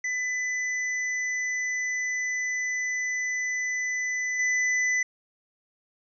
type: tone with level steps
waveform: square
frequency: 2000 Hz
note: B6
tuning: 21 cents sharp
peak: -27 / -23 dBFS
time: 0.04-5.03 s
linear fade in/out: 5 ms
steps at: 4.39 s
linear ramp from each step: 5 ms
effects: resampled to 16000 Hz